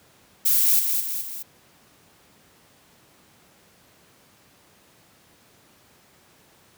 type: noise with echo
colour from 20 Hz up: violet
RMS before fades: -19 dBFS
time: 0.45-0.8 s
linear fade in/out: 10 ms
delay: 210 ms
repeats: 3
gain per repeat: -5 dB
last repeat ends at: 1.43 s
effects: pink hiss -56 dBFS RMS until 6.77 s + high-pass 100 Hz 12 dB/octave